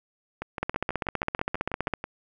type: two click trains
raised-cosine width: 0.5 ms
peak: -17 / -11 dBFS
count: 11 / 21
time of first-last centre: 0.42-2.041 / 0.63-1.937 s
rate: 6.17 / 15.3 Hz
effects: none